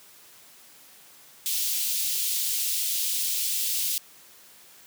white high-pass noise, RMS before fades -27 dBFS, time 1.46-3.98 s, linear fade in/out 0 ms, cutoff 2900 Hz, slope 24 dB/octave, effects white hiss -52 dBFS RMS until 4.86 s + high-pass 100 Hz 12 dB/octave

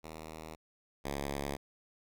5% pulse tone pair in turn, 79.1 / 70.47 Hz, D#2 / C#2, +29 / +29 cents, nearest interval major second, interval 200 cents, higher first, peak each -33 / -24 dBFS, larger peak second, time 0.03-0.56 / 1.04-1.57 s, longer neither, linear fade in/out 20 ms, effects none

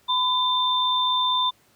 sine tone pair together, 1007 / 3572 Hz, B5 / A7, +33 / +25 cents, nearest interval octave + minor seventh, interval 2192 cents, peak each -22 / -22 dBFS, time 0.08-1.51 s, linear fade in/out 20 ms, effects pink hiss -60 dBFS RMS until 1.75 s + high-pass 80 Hz 12 dB/octave

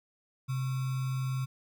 sine tone with sample-and-hold, 130.7 Hz, C3, 1 cent flat, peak -29 dBFS, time 0.48-1.46 s, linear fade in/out 20 ms, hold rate 1225 Hz, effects none

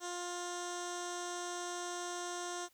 15% pulse tone with low-pass filter, 352.7 Hz, F4, 17 cents sharp, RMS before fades -41 dBFS, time 0-2.69 s, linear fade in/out 50 ms, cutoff 7100 Hz, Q 5.8, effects white hiss -70 dBFS RMS until 2.73 s

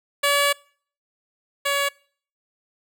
10% pulse tone pair in turn, 570 / 563.8 Hz, C#5 / C#5, +48 / +29 cents, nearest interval unison, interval 19 cents, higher first, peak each -9 / -12 dBFS, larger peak first, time 0.23-0.53 / 1.65-1.89 s, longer first, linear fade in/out 10 ms, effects noise-tail reverb RT60 0.5 s tail -25 dB re dry

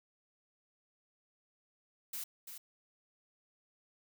blue noise with echo, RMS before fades -41 dBFS, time 2.13-2.24 s, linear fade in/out 5 ms, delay 340 ms, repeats 1, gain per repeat -7 dB, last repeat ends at 2.58 s, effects none

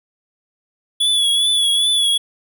square tone with vibrato, 3406 Hz, G#7, 43 cents sharp, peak -14 dBFS, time 1-2.18 s, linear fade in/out 10 ms, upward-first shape triangle, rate 2.5 Hz, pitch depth 52 cents each way, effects none

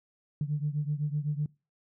sine beating tone pair, 146 / 153.9 Hz, D3 / D#3, -10 / -19 cents, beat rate 7.9 Hz, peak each -29 / -32 dBFS, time 0.41-1.46 s, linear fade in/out 2 ms, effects noise-tail reverb RT60 0.3 s tail -24 dB re dry + tanh soft clip ceiling -20 dBFS

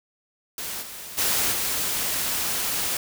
white noise with level steps, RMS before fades -32 / -38 / -23 / -26 dBFS, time 0.58-2.97 s, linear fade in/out 2 ms, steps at 0.81 / 1.17 / 1.51 s, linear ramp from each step 20 ms, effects none

